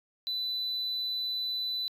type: tone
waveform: sine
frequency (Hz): 3992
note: B7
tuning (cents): +18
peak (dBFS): -28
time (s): 0.27-1.88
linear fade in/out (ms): 0
effects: tanh soft clip ceiling -28 dBFS